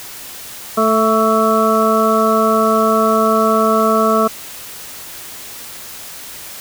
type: harmonic tone with a mistuned harmonic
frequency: 220 Hz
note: A3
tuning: in tune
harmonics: 1 / 2 / 3 / 5 / 6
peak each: -17 / -17 / -17 / -17 / -17 dBFS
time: 0.77-4.28 s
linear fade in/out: 10 ms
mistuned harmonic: 5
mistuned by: +32 cents
effects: white hiss -32 dBFS RMS until 6.6 s